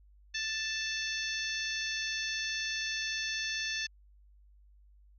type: harmonic tone with a mistuned harmonic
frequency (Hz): 881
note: A5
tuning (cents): +2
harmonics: 2 / 3 / 4 / 5 / 6 / 7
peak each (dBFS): -37 / -39 / -40 / -41 / -42 / -42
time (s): 0.34-3.87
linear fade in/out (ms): 10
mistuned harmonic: 6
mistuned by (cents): +33
effects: added 50 Hz sine -57 dBFS peak until 5.18 s